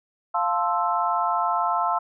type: chord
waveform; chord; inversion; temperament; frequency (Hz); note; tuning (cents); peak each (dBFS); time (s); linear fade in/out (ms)
sine; F major seventh; none; equal; 698.5 / 880 / 1046.5 / 1318.5; F5 / A5 / C6 / E6; 0 / 0 / 0 / 0; -26; 0.34-1.99; 10
effects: none